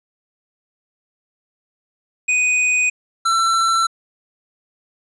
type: tone pair in turn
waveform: square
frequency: 2489 / 1343.1 Hz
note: D#7 / E6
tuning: 0 / +32 cents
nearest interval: major seventh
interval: 1068 cents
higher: first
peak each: -15 dBFS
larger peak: neither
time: 2.28-2.9 / 3.25-3.87 s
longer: neither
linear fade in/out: 10 ms
effects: resampled to 22050 Hz + 9-bit